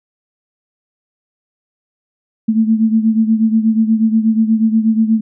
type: beating tone pair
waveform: sine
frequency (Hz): 220 / 228.3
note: A3 / A#3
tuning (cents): 0 / -36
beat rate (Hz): 8.3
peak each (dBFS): -11 / -16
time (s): 2.48-5.21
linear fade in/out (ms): 10
effects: none